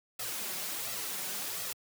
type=noise with flanger; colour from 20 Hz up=white; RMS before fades=-37 dBFS; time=0.19-1.73 s; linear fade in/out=5 ms; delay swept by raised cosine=1.5 to 5.4 ms; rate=1.4 Hz; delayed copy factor=+0.6; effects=high-pass 100 Hz 12 dB/octave